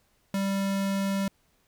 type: tone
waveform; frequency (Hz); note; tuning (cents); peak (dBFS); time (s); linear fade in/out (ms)
square; 196; G3; 0; -26; 0.34-1.28; 2
effects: pink hiss -68 dBFS RMS until 1.67 s